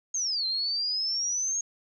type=exponential two-way sweep; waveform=sine; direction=down then up; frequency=6600 to 4100 to 6600 Hz; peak=-26 dBFS; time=0.14-1.61 s; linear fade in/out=5 ms; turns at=0.46 s; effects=none